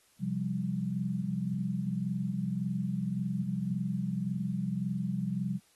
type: chord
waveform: sine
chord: C suspended fourth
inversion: none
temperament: just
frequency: 130.81 / 174.42 / 196.22 Hz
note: C3 / F3 / G3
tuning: 0 / -2 / +2 cents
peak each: -36 / -34 / -33 dBFS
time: 0.19-5.6 s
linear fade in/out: 50 ms
effects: white hiss -66 dBFS RMS until 5.75 s + AAC 32 kbps